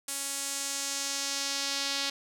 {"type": "tone with band-pass filter sweep", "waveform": "sawtooth", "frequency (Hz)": 277.6, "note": "C#4", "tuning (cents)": 3, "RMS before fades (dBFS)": -33, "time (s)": [0.08, 2.1], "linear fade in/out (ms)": 5, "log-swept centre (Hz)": [9000, 4400], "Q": 1.7, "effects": []}